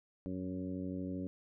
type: harmonic tone with a mistuned harmonic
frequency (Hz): 92.5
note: F#2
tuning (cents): 0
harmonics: 1 / 2 / 3 / 4 / 5 / 6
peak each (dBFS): -46 / -41 / -40 / -49 / -51 / -50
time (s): 0.26-1.27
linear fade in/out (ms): 0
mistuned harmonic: 1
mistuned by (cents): -30
effects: none